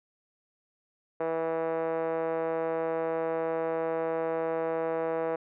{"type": "tone with band-pass filter", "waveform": "5% pulse", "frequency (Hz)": 163.1, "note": "E3", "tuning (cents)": -18, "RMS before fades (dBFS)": -30, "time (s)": [1.2, 5.36], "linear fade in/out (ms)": 5, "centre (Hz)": 510, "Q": 2.7, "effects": ["resampled to 8000 Hz"]}